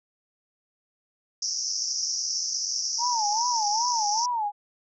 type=band-pass noise; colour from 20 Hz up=white; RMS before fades=-29 dBFS; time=1.42-4.26 s; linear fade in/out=5 ms; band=5200 to 6000 Hz; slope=96 dB/octave
type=tone with vibrato; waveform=sine; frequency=900 Hz; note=A5; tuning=39 cents sharp; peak=-24 dBFS; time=2.98-4.52 s; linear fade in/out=50 ms; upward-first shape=sine; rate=2.5 Hz; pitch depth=160 cents each way
effects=none